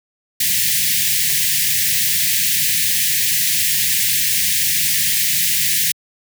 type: band-stop noise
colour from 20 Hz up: white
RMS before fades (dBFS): -17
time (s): 0.4-5.92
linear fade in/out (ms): 5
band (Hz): 200 to 1700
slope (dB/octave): 96
effects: high-pass 100 Hz 12 dB/octave